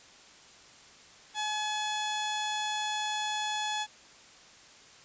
sawtooth tone pair together, 850 / 1700 Hz, G#5 / G#6, +40 / +40 cents, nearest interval octave, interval 1200 cents, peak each -28 dBFS, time 1.34-3.87 s, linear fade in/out 50 ms, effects white hiss -54 dBFS RMS until 5.04 s + resampled to 16000 Hz

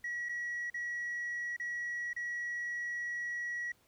sine tone with dropouts, 1922 Hz, B6, 48 cents flat, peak -33 dBFS, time 0.04-3.72 s, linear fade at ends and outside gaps 5 ms, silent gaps 0.288-0.292 / 0.701-0.742 / 1.565-1.598 / 2.132-2.163 s, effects tanh soft clip ceiling -33 dBFS + pink hiss -69 dBFS RMS until 3.87 s

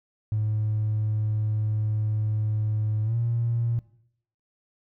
triangle tone with pitch glide, 107.3 to 117.01 Hz, A2 to A#2, -43 to +7 cents, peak -19 dBFS, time 0.32-3.79 s, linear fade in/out 0 ms, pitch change +150 cents, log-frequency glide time 3.04-3.16 s, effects noise-tail reverb RT60 0.7 s tail -22 dB re dry + tanh soft clip ceiling -19 dBFS

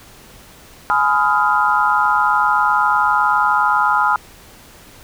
sine chord, F half-diminished seventh, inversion first, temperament just, 838.1 / 1005.8 / 1257.2 / 1396.9 Hz, Ab5 / Cb6 / Eb6 / F6, +16 / +31 / +18 / 0 cents, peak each -18 dBFS, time 0.9-4.16 s, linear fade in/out 0 ms, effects pink hiss -43 dBFS RMS until 5.03 s

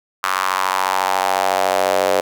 square tone with high-pass filter sweep, 47 Hz, F#1, 28 cents sharp, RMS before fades -18 dBFS, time 0.23-2.21 s, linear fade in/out 10 ms, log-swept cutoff 1200 to 540 Hz, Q 3.5, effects none

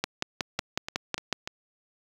two click trains, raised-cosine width 0.2 ms, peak -9 / -16 dBFS, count 8 / 4, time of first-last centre 0.04-1.327 / 0.59-1.475 s, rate 5.44 / 3.39 Hz, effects high-pass 60 Hz 12 dB/octave + 7-bit

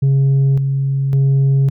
sine tone with tremolo, 136.7 Hz, C#3, 24 cents flat, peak -7 dBFS, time 0.02-1.7 s, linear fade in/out 10 ms, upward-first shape square, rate 0.9 Hz, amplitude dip 50%, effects tanh soft clip ceiling -9 dBFS

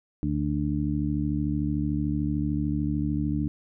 harmonic tone, 73.42 Hz, D2, in tune, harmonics 1 / 2 / 3 / 4, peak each -31 / -29 / -31 / -28 dBFS, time 0.23-3.48 s, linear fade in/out 0 ms, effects none

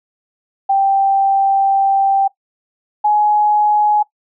sine tone pair in turn, 784 / 839.3 Hz, G5 / G#5, 0 / +18 cents, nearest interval minor second, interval 118 cents, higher second, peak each -10 dBFS, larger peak neither, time 0.69-2.28 / 3.04-4.03 s, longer first, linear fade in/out 10 ms, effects noise-tail reverb RT60 0.1 s tail -18 dB re dry

